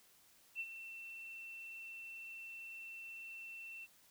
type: tone with ADSR envelope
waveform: sine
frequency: 2691 Hz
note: E7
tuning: 35 cents sharp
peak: -37 dBFS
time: 0.55-3.87 s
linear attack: 49 ms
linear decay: 50 ms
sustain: -10 dB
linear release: 34 ms
effects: white hiss -67 dBFS RMS until 4.1 s